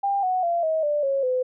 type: tone with pitch steps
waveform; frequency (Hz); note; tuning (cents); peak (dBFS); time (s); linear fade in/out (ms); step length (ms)
sine; 797 / 739.3 / 685.9 / 636.2 / 590.2 / 547.5 / 507.9; G5 / F#5 / F5 / D#5 / D5 / C#5 / B4; +28 / -2 / -31 / +38 / +8 / -22 / +48; -20; 0.03-1.43; 10; 200
effects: none